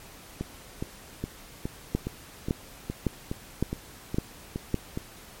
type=two click trains; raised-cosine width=3 ms; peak=-17 / -11 dBFS; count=12 / 6; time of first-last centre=0.41-4.974 / 1.95-4.743 s; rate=2.41 / 1.79 Hz; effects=pink hiss -48 dBFS RMS until 5.4 s + MP3 64 kbps